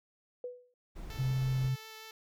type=tone with exponential decay; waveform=sine; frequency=493.9 Hz; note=B4; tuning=in tune; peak=-34 dBFS; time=0.44-0.74 s; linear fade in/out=2 ms; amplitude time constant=65 ms
type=noise; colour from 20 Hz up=brown; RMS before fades=-43 dBFS; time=0.95-1.7 s; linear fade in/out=20 ms
type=tone with vibrato; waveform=5% pulse; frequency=440 Hz; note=A4; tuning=in tune; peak=-35 dBFS; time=1.1-2.11 s; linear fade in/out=2 ms; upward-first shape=triangle; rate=5.5 Hz; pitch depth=10 cents each way
type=tone; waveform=sine; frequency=130.81 Hz; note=C3; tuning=in tune; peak=-28 dBFS; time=1.18-1.76 s; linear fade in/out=20 ms
effects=none